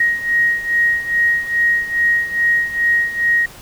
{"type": "beating tone pair", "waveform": "sine", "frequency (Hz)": [1880, 1882.4], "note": ["A#6", "A#6"], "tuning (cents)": [14, 16], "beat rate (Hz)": 2.4, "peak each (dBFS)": [-15, -19], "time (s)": [0, 3.46], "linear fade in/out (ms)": 5, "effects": ["pink hiss -39 dBFS RMS until 3.61 s"]}